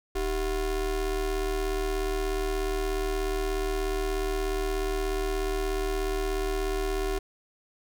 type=ring-modulated tone; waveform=square; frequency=174.61 Hz; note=F3; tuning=in tune; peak=-24 dBFS; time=0.15-7.19 s; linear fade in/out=10 ms; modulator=213 Hz; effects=none